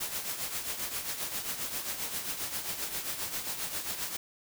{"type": "noise with tremolo", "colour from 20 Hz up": "white", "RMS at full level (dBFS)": -33, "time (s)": [0, 4.17], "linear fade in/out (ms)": 10, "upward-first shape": "triangle", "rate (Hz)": 7.5, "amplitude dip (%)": 65, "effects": []}